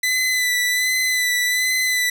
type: tone with vibrato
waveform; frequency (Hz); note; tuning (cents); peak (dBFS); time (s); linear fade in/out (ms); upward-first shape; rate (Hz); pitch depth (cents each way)
sawtooth; 2000; B6; +21; -14; 0.03-2.1; 5; sine; 1.3; 27
effects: none